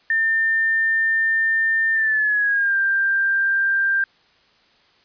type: tone with pitch glide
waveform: sine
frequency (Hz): 1800 to 1585.2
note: A6 to G6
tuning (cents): +39 to +19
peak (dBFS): -16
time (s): 0.1-4.04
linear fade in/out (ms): 2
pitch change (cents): -220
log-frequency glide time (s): 1.93-2.76
effects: white hiss -57 dBFS RMS until 5.04 s + resampled to 11025 Hz